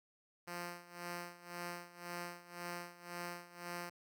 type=tone with tremolo; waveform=5% pulse; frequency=174.61 Hz; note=F3; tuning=in tune; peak=-30 dBFS; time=0.47-3.9 s; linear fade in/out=10 ms; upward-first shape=sine; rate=1.9 Hz; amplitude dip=85%; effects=none